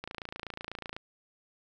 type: click train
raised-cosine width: 0.3 ms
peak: -22 dBFS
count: 27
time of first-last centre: 0.04-0.965 s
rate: 28.1 Hz
effects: none